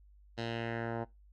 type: tone with low-pass filter sweep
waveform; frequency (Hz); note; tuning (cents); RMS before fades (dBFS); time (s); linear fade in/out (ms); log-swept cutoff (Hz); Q
10% pulse; 115.6; A#2; -14; -37; 0.37-1.05; 20; 4300 to 1000; 2
effects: noise-tail reverb RT60 0.2 s tail -20 dB re dry + added 50 Hz sine -57 dBFS peak until 1.32 s